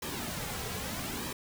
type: noise with flanger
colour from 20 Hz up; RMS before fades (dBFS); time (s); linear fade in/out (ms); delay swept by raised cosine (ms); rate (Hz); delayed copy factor
pink; -37; 0.02-1.33; 5; 1.4 to 3.4; 0.79; -0.6
effects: none